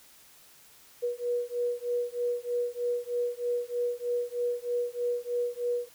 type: beating tone pair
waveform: sine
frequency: 482.4 / 485.6 Hz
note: B4 / B4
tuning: -41 / -29 cents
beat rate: 3.2 Hz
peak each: -31 dBFS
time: 1.02-5.89 s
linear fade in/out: 20 ms
effects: white hiss -56 dBFS RMS until 5.94 s